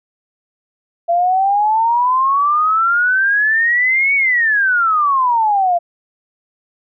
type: exponential two-way sweep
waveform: sine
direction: up then down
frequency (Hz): 676 to 2258 to 678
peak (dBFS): -11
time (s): 1.08-5.79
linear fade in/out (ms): 20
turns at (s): 4.15
effects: none